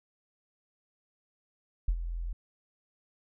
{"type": "tone with ADSR envelope", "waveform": "sine", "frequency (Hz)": 42.46, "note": "F1", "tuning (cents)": -48, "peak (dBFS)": -21, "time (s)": [1.88, 2.33], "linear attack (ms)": 6, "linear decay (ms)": 64, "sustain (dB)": -11, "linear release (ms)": 4, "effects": []}